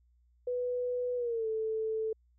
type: tone with pitch glide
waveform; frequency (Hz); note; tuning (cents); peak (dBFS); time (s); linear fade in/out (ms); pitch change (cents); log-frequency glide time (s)
sine; 493.9 to 440; B4 to A4; 0 to 0; -30; 0.47-2.13; 5; -200; 1.16-1.47
effects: added 60 Hz sine -64 dBFS peak until 2.38 s